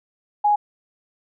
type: tone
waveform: sine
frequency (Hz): 830.6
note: G#5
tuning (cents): 0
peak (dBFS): -14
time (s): 0.44-0.56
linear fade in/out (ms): 10
effects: none